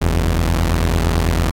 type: tone pair together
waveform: sawtooth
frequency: 45.73 / 82.5 Hz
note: F#1 / E2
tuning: -20 / +2 cents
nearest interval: minor seventh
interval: 1022 cents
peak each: -13 dBFS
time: 0.01-1.51 s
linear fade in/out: 10 ms
effects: AAC 48 kbps